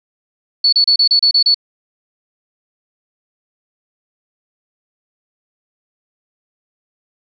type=tone bursts; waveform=sine; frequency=4435 Hz; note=C#8; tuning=in tune; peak=-8 dBFS; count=8; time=0.64-1.545 s; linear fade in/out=5 ms; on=86 ms; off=31 ms; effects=none